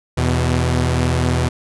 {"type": "tone pair together", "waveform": "sawtooth", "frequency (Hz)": [81.9, 124.88], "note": ["E2", "B2"], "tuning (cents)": [-11, 20], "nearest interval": "perfect fifth", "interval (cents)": 731, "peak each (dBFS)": -14, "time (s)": [0.17, 1.49], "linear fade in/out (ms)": 10, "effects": ["resampled to 24000 Hz"]}